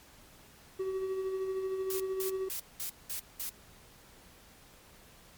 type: tone with tremolo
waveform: triangle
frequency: 380.2 Hz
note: F#4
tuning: 47 cents sharp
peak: -28 dBFS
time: 0.79-2.49 s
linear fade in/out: 10 ms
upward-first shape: sine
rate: 13 Hz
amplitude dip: 40%
type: noise bursts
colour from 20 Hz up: blue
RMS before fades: -37 dBFS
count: 6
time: 1.9-3.494 s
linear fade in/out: 2 ms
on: 99 ms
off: 200 ms
effects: pink hiss -57 dBFS RMS until 5.37 s + MP3 96 kbps